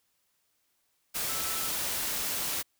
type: tone in noise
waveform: sine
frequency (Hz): 1318.5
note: E6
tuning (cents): 0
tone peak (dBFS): -41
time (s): 1.28-1.69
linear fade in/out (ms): 20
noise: white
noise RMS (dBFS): -32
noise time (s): 1.14-2.63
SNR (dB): -12
effects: white hiss -74 dBFS RMS until 2.79 s